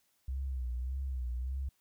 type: tone with vibrato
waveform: sine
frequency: 63.9 Hz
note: C2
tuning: 40 cents flat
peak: -33 dBFS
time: 0.28-1.69 s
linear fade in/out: 5 ms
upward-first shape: sine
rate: 1.7 Hz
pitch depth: 93 cents each way
effects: white hiss -74 dBFS RMS until 1.8 s